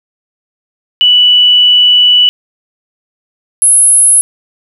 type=tone pair in turn; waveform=sine; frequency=2960 / 10609 Hz; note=F#7 / E9; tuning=0 / +10 cents; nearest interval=octave + minor seventh; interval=2210 cents; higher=second; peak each=-3 dBFS; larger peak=neither; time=1.01-2.29 / 3.62-4.21 s; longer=first; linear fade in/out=0 ms; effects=7-bit